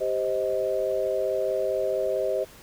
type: chord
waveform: sine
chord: C minor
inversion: second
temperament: just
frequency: 392.4 / 523.3 / 627.9 Hz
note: G4 / C5 / Eb5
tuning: +2 / 0 / +16 cents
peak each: -29 / -27 / -27 dBFS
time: 0-2.45 s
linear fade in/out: 20 ms
effects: pink hiss -49 dBFS RMS until 2.62 s